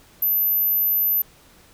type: tone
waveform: sine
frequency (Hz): 12110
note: F#9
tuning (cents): +39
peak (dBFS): -17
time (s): 0.22-1.22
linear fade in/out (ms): 5
effects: pink hiss -52 dBFS RMS until 1.73 s